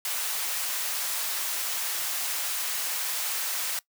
white high-pass noise, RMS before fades -30 dBFS, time 0.05-3.79 s, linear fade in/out 2 ms, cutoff 720 Hz, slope 12 dB/octave, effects noise-tail reverb RT60 0.1 s tail -20 dB re dry

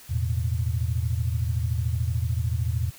sine chord, E suspended fourth, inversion none, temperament equal, 82.41 / 110 / 123.47 Hz, E2 / A2 / B2, 0 / 0 / 0 cents, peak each -26 / -27 / -29 dBFS, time 0.09-2.91 s, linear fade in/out 20 ms, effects white hiss -48 dBFS RMS until 2.98 s

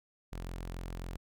sawtooth tone, 43.65 Hz, F1, in tune, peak -35 dBFS, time 0.32-1.17 s, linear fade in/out 10 ms, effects none

